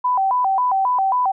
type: tone with vibrato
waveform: sine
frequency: 877 Hz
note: A5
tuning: 6 cents flat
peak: -15 dBFS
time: 0.04-1.32 s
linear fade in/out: 10 ms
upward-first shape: square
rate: 3.7 Hz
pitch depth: 220 cents each way
effects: none